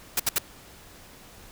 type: noise bursts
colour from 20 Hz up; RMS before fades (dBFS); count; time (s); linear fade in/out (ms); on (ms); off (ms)
white; -23; 3; 0.17-0.385; 5; 27; 67
effects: pink hiss -49 dBFS RMS until 1.51 s